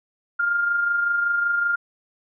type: tone with amplitude modulation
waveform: sine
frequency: 1404 Hz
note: F6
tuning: 9 cents sharp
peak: -17 dBFS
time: 0.39-1.76 s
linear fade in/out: 10 ms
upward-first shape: sine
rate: 25.3 Hz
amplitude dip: 40%
effects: none